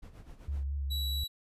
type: noise with tremolo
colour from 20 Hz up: brown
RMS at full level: -47 dBFS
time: 0.02-0.64 s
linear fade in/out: 10 ms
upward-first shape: sine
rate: 7.8 Hz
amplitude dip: 70%
type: tone with vibrato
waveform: sine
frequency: 69.8 Hz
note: C#2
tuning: 13 cents sharp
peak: -31 dBFS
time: 0.48-1.24 s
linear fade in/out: 5 ms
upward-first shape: triangle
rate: 4.6 Hz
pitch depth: 43 cents each way
type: tone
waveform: 45% pulse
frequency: 3917 Hz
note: B7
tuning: 15 cents flat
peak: -35 dBFS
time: 0.9-1.28 s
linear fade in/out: 20 ms
effects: resampled to 32000 Hz